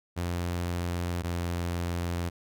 sawtooth tone pair in turn, 87.31 / 86.61 Hz, F2 / F2, 0 / -14 cents, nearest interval unison, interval 14 cents, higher first, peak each -25 dBFS, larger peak neither, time 0.16-1.23 / 1.23-2.3 s, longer neither, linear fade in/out 20 ms, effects none

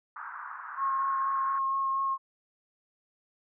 white band-pass noise, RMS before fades -41 dBFS, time 0.16-1.59 s, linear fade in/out 5 ms, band 960 to 1500 Hz, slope 48 dB/octave
sine tone with vibrato, 1081 Hz, C#6, 44 cents flat, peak -26 dBFS, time 0.77-2.18 s, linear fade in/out 50 ms, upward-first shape sine, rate 4.2 Hz, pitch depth 11 cents each way
effects none

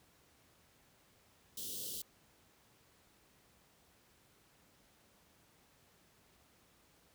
white band-stop noise, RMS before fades -43 dBFS, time 1.57-2.02 s, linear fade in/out 5 ms, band 540 to 2900 Hz, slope 96 dB/octave, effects pink hiss -68 dBFS RMS until 7.14 s + high-pass 60 Hz 12 dB/octave

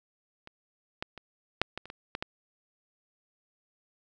clicks, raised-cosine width 0.3 ms, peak -29 / -17 / -27 / -7 / -19 / -29 / -24 / -17 / -16 dBFS, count 9, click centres 0.474 / 1.025 / 1.177 / 1.616 / 1.776 / 1.856 / 1.901 / 2.151 / 2.225 s, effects none

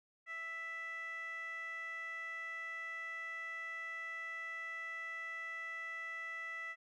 15% pulse tone with band-pass filter, 660 Hz, E5, 2 cents sharp, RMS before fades -44 dBFS, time 0.26-6.76 s, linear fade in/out 50 ms, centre 1800 Hz, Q 8.3, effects none

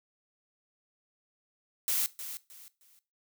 blue noise with echo, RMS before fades -29 dBFS, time 1.88-2.06 s, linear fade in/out 0 ms, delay 310 ms, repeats 3, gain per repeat -11 dB, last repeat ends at 2.99 s, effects noise-tail reverb RT60 0.3 s tail -18 dB re dry

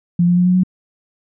sine tone with pitch steps, 173.7 / 176.23 / 178.79 / 181.39 / 184.03 Hz, F3 / F3 / F3 / F#3 / F#3, -9 / +16 / +41 / -34 / -9 cents, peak -10 dBFS, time 0.19-0.635 s, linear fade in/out 5 ms, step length 89 ms, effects none

